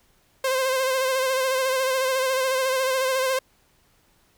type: tone with vibrato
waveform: sawtooth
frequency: 523.3 Hz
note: C5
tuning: in tune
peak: -17 dBFS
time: 0.44-3.39 s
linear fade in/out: 5 ms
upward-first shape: sine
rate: 14 Hz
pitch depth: 39 cents each way
effects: pink hiss -62 dBFS RMS until 4.37 s